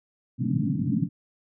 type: band-pass noise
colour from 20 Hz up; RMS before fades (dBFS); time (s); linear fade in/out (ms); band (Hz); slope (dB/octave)
pink; -25; 0.38-1.09; 50; 110 to 290; 96
effects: none